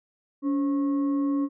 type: tone with frequency modulation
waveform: sine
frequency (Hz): 282.6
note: C#4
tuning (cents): +34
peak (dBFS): -22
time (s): 0.42-1.49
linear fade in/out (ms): 50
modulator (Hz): 810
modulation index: 0.28
effects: none